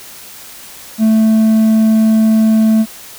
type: tone with hard clipping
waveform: sine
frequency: 220 Hz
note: A3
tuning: in tune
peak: -8 dBFS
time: 0.98-2.86 s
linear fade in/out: 50 ms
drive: 3 dB
effects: white hiss -34 dBFS RMS until 3.18 s